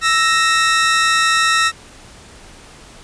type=tone pair together; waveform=sawtooth; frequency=1318.5 / 1864.7 Hz; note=E6 / A#6; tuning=0 / 0 cents; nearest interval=tritone; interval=600 cents; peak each=-11 / -12 dBFS; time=0.01-1.72 s; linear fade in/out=50 ms; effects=pink hiss -41 dBFS RMS until 3.03 s + resampled to 22050 Hz